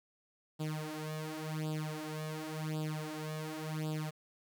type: tone with flanger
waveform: sawtooth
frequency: 155.2 Hz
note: D#3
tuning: 4 cents flat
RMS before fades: -39 dBFS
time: 0.59-4.11 s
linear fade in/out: 20 ms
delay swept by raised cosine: 0.24 to 4.74 ms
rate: 0.91 Hz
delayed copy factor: +0.9
effects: 10-bit